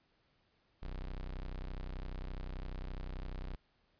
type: tone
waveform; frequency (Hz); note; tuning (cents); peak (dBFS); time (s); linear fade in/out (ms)
35% pulse; 31.66; B0; +44; -38; 0.82-3.56; 10
effects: pink hiss -74 dBFS RMS until 3.99 s + resampled to 11025 Hz